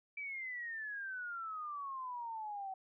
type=exponential sweep; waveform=sine; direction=down; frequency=2325 to 754 Hz; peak=-40 dBFS; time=0.17-2.74 s; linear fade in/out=5 ms; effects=none